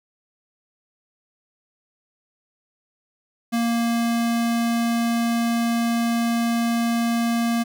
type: tone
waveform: square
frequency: 233.1 Hz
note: A#3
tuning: in tune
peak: -20 dBFS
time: 3.52-7.64 s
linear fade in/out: 20 ms
effects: none